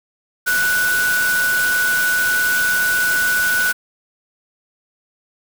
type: tone in noise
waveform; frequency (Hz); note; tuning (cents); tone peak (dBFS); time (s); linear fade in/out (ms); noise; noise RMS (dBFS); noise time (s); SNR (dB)
sine; 1480; F#6; 0; -15; 0.46-3.73; 20; white; -24; 0.46-3.73; +6
effects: none